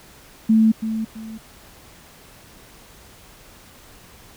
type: tone with echo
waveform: sine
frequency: 220.9 Hz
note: A3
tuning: 7 cents sharp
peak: -11 dBFS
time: 0.49-0.72 s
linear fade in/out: 10 ms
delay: 330 ms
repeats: 2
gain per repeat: -10 dB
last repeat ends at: 1.38 s
effects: pink hiss -47 dBFS RMS until 4.36 s